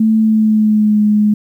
sine tone with pitch glide, 220 to 210.3 Hz, A3 to G#3, 0 to +22 cents, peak -8 dBFS, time 0-1.34 s, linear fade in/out 5 ms, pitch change -78 cents, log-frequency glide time 0.18-1.01 s, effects 8-bit

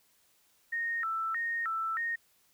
sine tone with vibrato, 1568 Hz, G6, in tune, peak -30 dBFS, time 0.72-2.16 s, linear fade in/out 10 ms, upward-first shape square, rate 1.6 Hz, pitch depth 290 cents each way, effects white hiss -68 dBFS RMS until 2.53 s

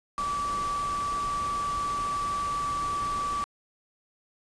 sine tone in noise, 1155 Hz, D6, 29 cents flat, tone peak -27 dBFS, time 0.18-3.44 s, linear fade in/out 0 ms, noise pink, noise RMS -39 dBFS, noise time 0.18-3.44 s, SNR +9 dB, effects resampled to 22050 Hz

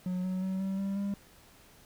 triangle tone with pitch steps, 182.2 / 185.6 / 189.06 / 192.59 / 196.18 / 199.84 Hz, F#3 / F#3 / F#3 / G3 / G3 / G3, -26 / +6 / +38 / -30 / +2 / +34 cents, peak -28 dBFS, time 0.06-1.14 s, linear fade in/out 2 ms, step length 180 ms, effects pink hiss -58 dBFS RMS until 1.85 s

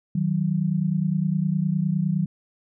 sine tone pair together, 157.2 / 186.94 Hz, D#3 / F#3, +18 / +18 cents, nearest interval minor third, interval 300 cents, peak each -23 dBFS, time 0.15-2.26 s, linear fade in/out 5 ms, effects none

